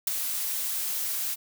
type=noise with ADSR envelope; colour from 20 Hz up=blue; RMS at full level=-23 dBFS; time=0.07-1.36 s; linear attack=4 ms; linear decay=16 ms; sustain=-7 dB; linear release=31 ms; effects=none